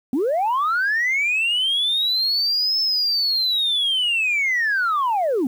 sine linear two-way sweep, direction up then down, 233.1 to 5280 to 233.1 Hz, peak -16 dBFS, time 0.13-5.47 s, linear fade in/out 2 ms, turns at 2.8 s, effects tanh soft clip ceiling -15 dBFS + 8-bit

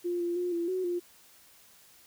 sine tone with pitch steps, 350.4 / 345.6 / 356 / 340.6 / 371.3 / 351.2 Hz, F4 / F4 / F4 / F4 / F#4 / F4, +6 / -18 / +33 / -43 / +6 / +10 cents, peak -28 dBFS, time 0.04-1 s, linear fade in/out 20 ms, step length 160 ms, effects white hiss -58 dBFS RMS until 2.06 s

